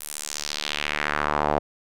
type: tone with band-pass filter sweep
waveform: sawtooth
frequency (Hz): 74.4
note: D2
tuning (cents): +23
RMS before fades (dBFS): -27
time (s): 0-1.59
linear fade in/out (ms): 10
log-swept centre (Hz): 12000 to 680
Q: 1.9
effects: none